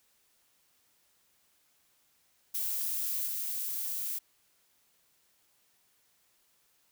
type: noise with level steps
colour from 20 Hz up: violet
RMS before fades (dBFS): -33 / -35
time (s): 2.54-4.19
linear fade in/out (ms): 10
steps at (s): 3.26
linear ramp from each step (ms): 5
effects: white hiss -70 dBFS RMS until 6.91 s